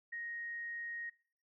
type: tone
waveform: sine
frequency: 1872 Hz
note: A#6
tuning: 7 cents sharp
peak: -40 dBFS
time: 0.12-1.1 s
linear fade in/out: 10 ms
effects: noise-tail reverb RT60 0.5 s tail -22 dB re dry